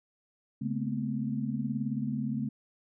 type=tone cluster; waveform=sine; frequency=139 / 216.3 / 234.5 / 253.6 Hz; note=C#3 / A3 / A#3 / B3; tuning=+5 / -29 / +11 / +46 cents; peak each=-35 / -33 / -37 / -36 dBFS; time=0.61-2.49 s; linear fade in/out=10 ms; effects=none